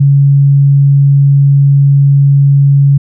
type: tone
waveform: sine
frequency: 140 Hz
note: C#3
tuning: 18 cents sharp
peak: -3 dBFS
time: 0-2.98 s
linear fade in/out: 10 ms
effects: none